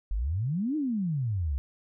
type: exponential two-way sweep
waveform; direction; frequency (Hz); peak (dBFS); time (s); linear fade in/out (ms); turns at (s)
sine; up then down; 43.65 to 317.9 to 63.6; -26; 0.11-1.58; 0; 0.76
effects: none